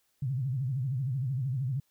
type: tone with vibrato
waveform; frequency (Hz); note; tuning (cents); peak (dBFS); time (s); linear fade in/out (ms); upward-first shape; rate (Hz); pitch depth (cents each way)
sine; 130.81; C3; 0; -28; 0.22-1.8; 5; sine; 13; 160
effects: white hiss -73 dBFS RMS until 1.9 s